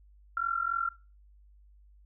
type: tone with amplitude modulation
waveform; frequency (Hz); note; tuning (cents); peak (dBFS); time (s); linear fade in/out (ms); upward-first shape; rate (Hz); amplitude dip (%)
sine; 1370; F6; -34; -24; 0.37-0.89; 2; sine; 43.6; 85
effects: noise-tail reverb RT60 0.3 s tail -19 dB re dry + added 50 Hz sine -55 dBFS peak until 2.05 s